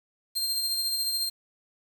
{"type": "tone with tremolo", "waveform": "sawtooth", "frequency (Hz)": 4183, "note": "C8", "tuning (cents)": -1, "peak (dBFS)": -22, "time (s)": [0.35, 1.3], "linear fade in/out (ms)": 20, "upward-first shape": "sine", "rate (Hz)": 14, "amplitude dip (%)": 35, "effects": ["8-bit"]}